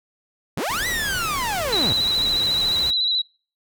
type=linear two-way sweep; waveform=sawtooth; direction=up then down; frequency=82 to 2011 to 82 Hz; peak=-19 dBFS; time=0.57-1.93 s; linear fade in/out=5 ms; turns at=0.87 s
type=noise; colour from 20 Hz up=pink; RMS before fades=-32 dBFS; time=0.69-2.91 s; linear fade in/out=10 ms
type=tone with vibrato; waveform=sine; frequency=3945 Hz; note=B7; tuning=3 cents flat; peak=-18 dBFS; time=1.72-3.22 s; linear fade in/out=10 ms; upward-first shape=square; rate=14 Hz; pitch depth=32 cents each way
effects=noise-tail reverb RT60 0.4 s tail -25 dB re dry